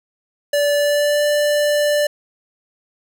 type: tone with pitch glide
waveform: square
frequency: 580 to 589.1 Hz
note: D5 to D5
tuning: -22 to +5 cents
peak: -15 dBFS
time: 0.53-2.07 s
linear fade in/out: 5 ms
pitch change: +27 cents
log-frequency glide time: 0.75-1.26 s
effects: none